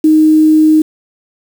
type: tone with quantisation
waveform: sine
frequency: 311.1 Hz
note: D#4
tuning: in tune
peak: -4 dBFS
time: 0.04-0.82 s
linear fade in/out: 5 ms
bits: 5
effects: none